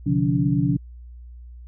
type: tone cluster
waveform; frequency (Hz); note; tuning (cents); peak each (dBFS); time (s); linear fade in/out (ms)
sine; 129.3 / 146.4 / 176.2 / 286.2; C3 / D3 / F3 / D4; -20 / -5 / +16 / -45; -23; 0.06-0.77; 10
effects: added 60 Hz sine -38 dBFS peak until 1.67 s